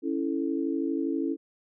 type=chord; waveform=sine; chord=A major; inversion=first; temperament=equal; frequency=277.2 / 329.6 / 440 Hz; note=C#4 / E4 / A4; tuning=0 / 0 / 0 cents; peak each=-29 / -29 / -35 dBFS; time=0.02-1.37 s; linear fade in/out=50 ms; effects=none